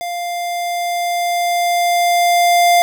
square tone with level ramp, 698.5 Hz, F5, in tune, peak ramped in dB -22 to -9 dBFS, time 0.01-2.82 s, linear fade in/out 0 ms, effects none

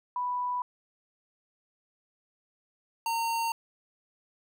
sine / square tone pair in turn, 987.8 / 917.5 Hz, B5 / A#5, 0 / -28 cents, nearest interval minor second, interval 128 cents, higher first, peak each -28 dBFS, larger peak neither, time 0.16-0.62 / 3.06-3.52 s, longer neither, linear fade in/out 2 ms, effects none

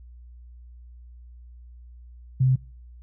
sine tone, 130 Hz, C3, 11 cents flat, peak -16 dBFS, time 2.4-2.56 s, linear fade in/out 10 ms, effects noise-tail reverb RT60 0.5 s tail -26 dB re dry + added 60 Hz sine -43 dBFS peak until 3.02 s

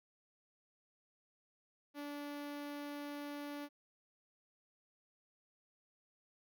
sawtooth tone with notch filter, 289.7 Hz, D4, 24 cents flat, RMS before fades -45 dBFS, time 1.94-3.69 s, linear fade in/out 50 ms, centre 7700 Hz, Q 1.2, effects none

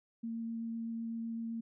sine tone with vibrato, 228.6 Hz, A#3, 34 cents flat, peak -36 dBFS, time 0.23-1.61 s, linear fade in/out 10 ms, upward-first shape triangle, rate 7.9 Hz, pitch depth 9 cents each way, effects none

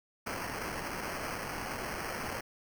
blue noise with sample-and-hold, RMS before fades -38 dBFS, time 0.26-2.41 s, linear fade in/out 10 ms, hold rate 3675 Hz, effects none

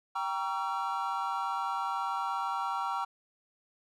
triangle chord, G diminished seventh, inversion none, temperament just, 784 / 940.8 / 1128.9 / 1354.7 Hz, G5 / Bb5 / Db6 / Fb6, 0 / +16 / +31 / +47 cents, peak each -34 / -33 / -35 / -34 dBFS, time 0.15-3.05 s, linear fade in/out 10 ms, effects tanh soft clip ceiling -18 dBFS

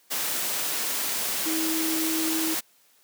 sine tone in noise, 320.8 Hz, E4, 47 cents flat, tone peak -26 dBFS, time 1.45-2.55 s, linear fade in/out 20 ms, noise white, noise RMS -28 dBFS, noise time 0.1-2.61 s, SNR -1 dB, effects white hiss -61 dBFS RMS until 3.03 s + high-pass 200 Hz 12 dB/octave

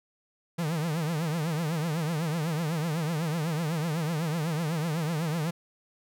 45% pulse tone with vibrato, 160.2 Hz, E3, 49 cents flat, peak -27 dBFS, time 0.58-5.51 s, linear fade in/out 10 ms, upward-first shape triangle, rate 8 Hz, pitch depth 170 cents each way, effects none

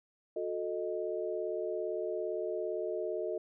sine chord, D# diminished, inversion first, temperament equal with one note detuned, 362.4 / 440 / 622.3 Hz, F#4 / A4 / D#5, -36 / 0 / 0 cents, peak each -37 / -37 / -37 dBFS, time 0.36-3.38 s, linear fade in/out 5 ms, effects none

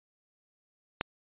click, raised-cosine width 0.3 ms, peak -12 dBFS, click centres 1.011 s, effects resampled to 8000 Hz

